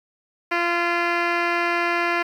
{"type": "tone with low-pass filter", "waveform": "10% pulse", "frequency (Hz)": 344.6, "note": "F4", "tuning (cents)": -23, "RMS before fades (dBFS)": -22, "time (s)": [0.51, 2.23], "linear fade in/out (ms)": 10, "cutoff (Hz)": 2800, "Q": 1.9, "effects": ["8-bit"]}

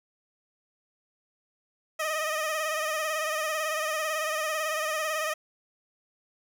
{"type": "tone with vibrato", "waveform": "15% pulse", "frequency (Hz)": 622.3, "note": "D#5", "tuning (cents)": 0, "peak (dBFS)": -21, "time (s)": [1.99, 5.34], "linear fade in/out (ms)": 10, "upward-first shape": "sine", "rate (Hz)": 18, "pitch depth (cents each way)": 52, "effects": []}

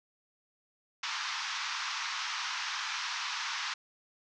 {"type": "band-pass noise", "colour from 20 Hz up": "pink", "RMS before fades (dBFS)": -36, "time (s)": [1.03, 3.74], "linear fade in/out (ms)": 5, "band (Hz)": [940, 6100], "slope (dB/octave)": 48, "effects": []}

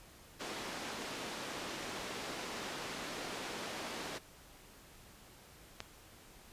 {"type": "band-pass noise", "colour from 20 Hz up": "pink", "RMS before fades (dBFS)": -43, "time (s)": [0.39, 4.19], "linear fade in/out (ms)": 20, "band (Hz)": [250, 6100], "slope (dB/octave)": 12}
{"type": "click", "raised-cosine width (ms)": 0.2, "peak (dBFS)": -23, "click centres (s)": 5.804}
{"effects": ["pink hiss -58 dBFS RMS until 6.52 s", "resampled to 32000 Hz"]}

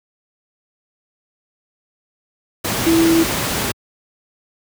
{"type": "tone in noise", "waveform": "sine", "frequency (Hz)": 329.6, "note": "E4", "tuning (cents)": 0, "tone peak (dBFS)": -11, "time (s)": [2.86, 3.24], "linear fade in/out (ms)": 10, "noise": "pink", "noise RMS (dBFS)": -20, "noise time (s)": [2.64, 3.72], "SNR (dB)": 6, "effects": ["high-pass 80 Hz 12 dB/octave"]}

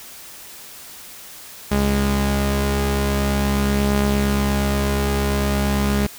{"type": "tone pair together", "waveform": "sawtooth", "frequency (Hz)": [68.58, 205.3], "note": ["C#2", "G#3"], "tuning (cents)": [-18, -20], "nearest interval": "octave + perfect fifth", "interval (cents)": 1898, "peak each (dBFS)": -16, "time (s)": [1.71, 6.07], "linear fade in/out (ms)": 10, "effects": ["white hiss -39 dBFS RMS until 6.18 s"]}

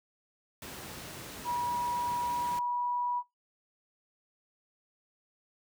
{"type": "noise", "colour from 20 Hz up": "pink", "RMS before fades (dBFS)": -43, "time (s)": [0.62, 2.59], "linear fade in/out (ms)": 2}
{"type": "tone with pitch glide", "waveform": "sine", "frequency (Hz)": [967, 974.3], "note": ["B5", "B5"], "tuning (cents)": [-37, -24], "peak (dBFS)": -29, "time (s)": [1.44, 3.23], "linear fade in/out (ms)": 50, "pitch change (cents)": 13, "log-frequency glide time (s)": [2.39, 2.89]}
{"effects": ["noise-tail reverb RT60 0.2 s tail -24 dB re dry", "high-pass 80 Hz 12 dB/octave"]}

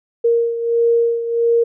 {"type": "beating tone pair", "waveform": "sine", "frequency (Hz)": [466.2, 467.7], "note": ["A#4", "A#4"], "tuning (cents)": [0, 6], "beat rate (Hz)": 1.5, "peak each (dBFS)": [-14, -20], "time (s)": [0.24, 1.64], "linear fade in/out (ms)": 10, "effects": []}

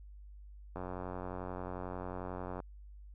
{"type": "click train", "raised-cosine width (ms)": 1, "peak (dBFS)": -27, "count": 169, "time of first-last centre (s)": [0.76, 2.602], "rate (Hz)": 91.2, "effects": ["added 50 Hz sine -49 dBFS peak until 3.14 s"]}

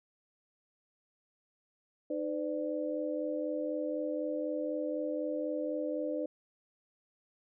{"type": "tone cluster", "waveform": "sine", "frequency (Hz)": [307.1, 506, 590], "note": ["D#4", "B4", "D5"], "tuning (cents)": [-23, 42, 8], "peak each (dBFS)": [-36, -36, -37], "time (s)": [2.1, 6.26], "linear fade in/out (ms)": 5, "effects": []}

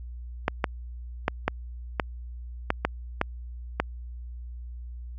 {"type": "clicks", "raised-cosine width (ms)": 0.5, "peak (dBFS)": -7, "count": 9, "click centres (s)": [0.481, 0.642, 1.281, 1.48, 1.998, 2.704, 2.85, 3.214, 3.8], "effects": ["added 60 Hz sine -36 dBFS peak until 5.18 s"]}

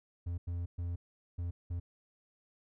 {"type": "tone bursts at uneven times", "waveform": "triangle", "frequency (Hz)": 86.7, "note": "F2", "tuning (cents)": -12, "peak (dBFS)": -32, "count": 5, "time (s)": [[0.26, 0.38], [0.47, 0.66], [0.78, 0.96], [1.38, 1.51], [1.7, 1.8]], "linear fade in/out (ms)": 10, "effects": []}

